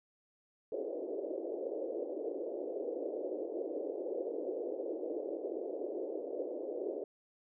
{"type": "band-pass noise", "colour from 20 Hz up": "white", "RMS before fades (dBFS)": -39, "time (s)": [0.72, 7.04], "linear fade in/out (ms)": 2, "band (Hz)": [320, 560], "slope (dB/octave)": 48, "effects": []}